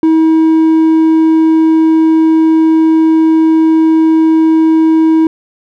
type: tone with hard clipping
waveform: sine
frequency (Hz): 320.4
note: E4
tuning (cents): -49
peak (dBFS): -6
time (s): 0.03-5.27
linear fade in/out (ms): 2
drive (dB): 3
effects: none